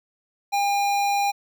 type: tone with notch filter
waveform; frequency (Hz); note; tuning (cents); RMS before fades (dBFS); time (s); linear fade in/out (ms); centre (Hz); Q
square; 806; G5; +48; -22; 0.52-1.32; 20; 10000; 1.9
effects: none